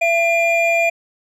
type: tone pair together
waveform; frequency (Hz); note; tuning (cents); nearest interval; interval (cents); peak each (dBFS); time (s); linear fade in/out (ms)
triangle; 674 / 2402; E5 / D7; +38 / +38; octave + minor seventh; 2200; -14 / -15; 0.01-0.9; 10
effects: resampled to 32000 Hz